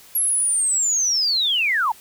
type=linear sweep; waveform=sine; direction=down; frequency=11420 to 830.6 Hz; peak=-17 dBFS; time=0.15-1.92 s; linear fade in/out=5 ms; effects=white hiss -47 dBFS RMS until 2 s